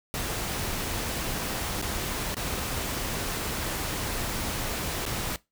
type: noise with dropouts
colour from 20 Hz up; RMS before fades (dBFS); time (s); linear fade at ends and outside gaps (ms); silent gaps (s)
pink; -31; 0.14-5.36; 0; 1.815-1.824 / 2.344-2.368 / 5.053-5.063
effects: noise-tail reverb RT60 0.2 s tail -20 dB re dry